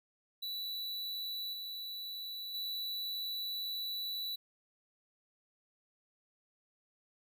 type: tone with level steps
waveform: square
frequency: 3951 Hz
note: B7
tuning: in tune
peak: -38 / -41 / -37 dBFS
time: 0.42-4.36 s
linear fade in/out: 10 ms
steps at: 1.53 / 2.54 s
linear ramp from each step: 5 ms
effects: none